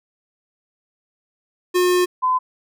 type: tone pair in turn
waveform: square / sine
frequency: 359.9 / 1018 Hz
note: F#4 / C6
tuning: -48 / -48 cents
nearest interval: octave + tritone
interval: 1800 cents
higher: second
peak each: -15 dBFS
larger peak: neither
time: 1.74-2.06 / 2.22-2.39 s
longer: first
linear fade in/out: 20 ms
effects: none